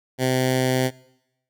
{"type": "tone with notch filter", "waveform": "10% pulse", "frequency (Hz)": 129, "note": "C3", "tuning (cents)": -24, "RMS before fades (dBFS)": -21, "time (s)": [0.18, 0.91], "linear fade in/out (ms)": 50, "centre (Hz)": 1100, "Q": 1.9, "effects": ["noise-tail reverb RT60 0.9 s tail -22 dB re dry"]}